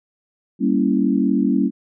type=chord; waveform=sine; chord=G diminished seventh; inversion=none; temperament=equal; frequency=196 / 233.1 / 277.2 / 329.6 Hz; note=G3 / Bb3 / Db4 / Fb4; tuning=0 / 0 / 0 / 0 cents; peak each=-20 / -20 / -19 / -24 dBFS; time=0.59-1.71 s; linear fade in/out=50 ms; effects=none